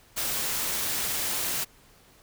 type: noise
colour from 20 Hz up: white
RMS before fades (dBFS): -29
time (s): 0.16-1.65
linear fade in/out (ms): 20
effects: pink hiss -57 dBFS RMS until 2.22 s